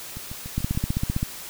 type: two click trains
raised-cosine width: 5 ms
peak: -11 / -23 dBFS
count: 11 / 5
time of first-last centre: 0.58-1.229 / 0.17-0.75 s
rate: 15.4 / 6.9 Hz
effects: white hiss -38 dBFS RMS until 1.49 s